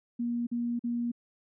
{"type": "tone bursts", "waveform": "sine", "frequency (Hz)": 237.9, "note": "A#3", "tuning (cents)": 35, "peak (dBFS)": -28, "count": 3, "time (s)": [0.19, 1.118], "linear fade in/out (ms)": 10, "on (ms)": 280, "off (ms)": 44, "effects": []}